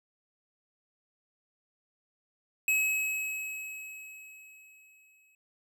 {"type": "tone with exponential decay", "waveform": "square", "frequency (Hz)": 2564, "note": "E7", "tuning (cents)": -49, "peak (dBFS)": -24, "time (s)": [2.68, 5.35], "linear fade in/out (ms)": 2, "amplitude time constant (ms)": 580, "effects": []}